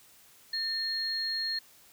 sine tone pair together, 1800 / 4260 Hz, A6 / C8, +39 / +30 cents, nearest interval octave + minor third, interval 1491 cents, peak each -37 / -30 dBFS, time 0.53-1.59 s, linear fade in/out 5 ms, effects white hiss -58 dBFS RMS until 1.92 s

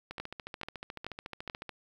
two click trains, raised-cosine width 0.3 ms, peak -24 / -20 dBFS, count 23 / 4, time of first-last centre 0.11-1.693 / 0.2-1.499 s, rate 13.9 / 2.31 Hz, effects 9-bit

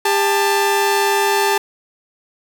sawtooth tone pair together, 399.8 / 880 Hz, G4 / A5, +34 / 0 cents, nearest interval octave + major second, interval 1366 cents, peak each -13 dBFS, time 0.05-1.58 s, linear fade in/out 5 ms, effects none

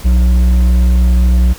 triangle tone with hard clipping, 61.3 Hz, B1, 12 cents flat, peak -8 dBFS, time 0.04-1.54 s, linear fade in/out 20 ms, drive 10 dB, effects pink hiss -33 dBFS RMS until 1.58 s

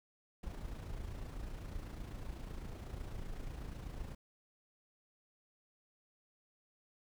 brown noise with amplitude modulation, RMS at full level -42 dBFS, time 0.43-4.15 s, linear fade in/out 5 ms, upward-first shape sine, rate 28 Hz, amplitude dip 50%, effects none

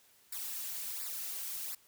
blue noise with flanger, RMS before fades -40 dBFS, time 0.32-1.75 s, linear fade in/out 5 ms, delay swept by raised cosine 0.31 to 4.11 ms, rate 1.4 Hz, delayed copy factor -0.9, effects white hiss -65 dBFS RMS until 1.87 s

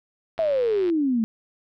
click train, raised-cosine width 0.3 ms, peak -24 dBFS, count 55, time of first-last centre 0.38-0.899 s, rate 104 Hz
sine exponential sweep, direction down, 669 to 216.1 Hz, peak -19 dBFS, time 0.39-1.24 s, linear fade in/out 0 ms
effects none

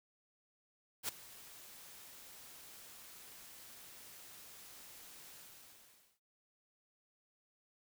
white noise with ADSR envelope, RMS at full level -36 dBFS, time 1.03-6.2 s, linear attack 56 ms, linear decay 9 ms, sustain -19 dB, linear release 870 ms, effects none

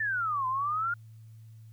sine exponential two-way sweep, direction down then up, 1800 to 1013 to 1431 Hz, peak -27 dBFS, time 0-0.94 s, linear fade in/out 5 ms, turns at 0.47 s, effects added 111 Hz sine -47 dBFS peak until 1.72 s + white hiss -71 dBFS RMS until 1.72 s

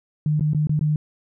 sine tone with dropouts, 151.6 Hz, D#3, 45 cents flat, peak -17 dBFS, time 0.26-0.96 s, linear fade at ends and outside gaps 2 ms, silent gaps 0.396-0.408 / 0.534-0.547 / 0.671-0.694 / 0.793-0.81 s, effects none

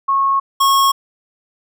sine / square tone pair in turn, 1094 / 1094 Hz, C#6 / C#6, -23 / -23 cents, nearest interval unison, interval 0 cents, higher neither, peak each -12 / -11 dBFS, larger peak second, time 0.08-0.4 / 0.6-0.92 s, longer neither, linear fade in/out 10 ms, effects none

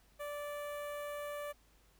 sawtooth tone with notch filter, 584 Hz, D5, 10 cents flat, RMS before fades -42 dBFS, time 0.19-1.53 s, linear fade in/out 20 ms, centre 4900 Hz, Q 0.63, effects added 50 Hz sine -67 dBFS peak until 1.99 s + pink hiss -69 dBFS RMS until 1.99 s

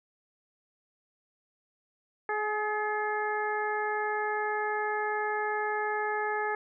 harmonic tone with a mistuned harmonic, 422.6 Hz, G#4, 30 cents sharp, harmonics 1 / 2 / 3 / 4 / 5, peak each -33 / -32 / -37 / -34 / -41 dBFS, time 2.29-6.55 s, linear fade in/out 2 ms, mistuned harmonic 4, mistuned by +22 cents, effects none

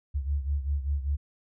sine beating tone pair, 69.8 / 74.9 Hz, C#2 / D2, +13 / +35 cents, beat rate 5.1 Hz, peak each -27 / -32 dBFS, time 0.14-1.17 s, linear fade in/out 20 ms, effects none

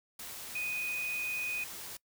sine tone in noise, 2488 Hz, D#7, 1 cent flat, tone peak -33 dBFS, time 0.55-1.64 s, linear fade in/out 5 ms, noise white, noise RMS -44 dBFS, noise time 0.19-1.97 s, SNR +8 dB, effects noise-tail reverb RT60 0.1 s tail -23 dB re dry

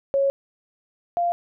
sine tone pair in turn, 551 / 694.2 Hz, C#5 / F5, -11 / -11 cents, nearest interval major third, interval 400 cents, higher second, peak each -17 / -19 dBFS, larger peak first, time 0.14-0.3 / 1.17-1.32 s, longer first, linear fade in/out 0 ms, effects none

